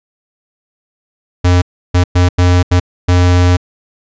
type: tone bursts at uneven times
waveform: square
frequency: 89.2 Hz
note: F2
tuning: 37 cents sharp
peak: -7 dBFS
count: 6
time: 1.44-1.62 / 1.94-2.04 / 2.15-2.29 / 2.38-2.63 / 2.71-2.8 / 3.08-3.57 s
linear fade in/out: 10 ms
effects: resampled to 16000 Hz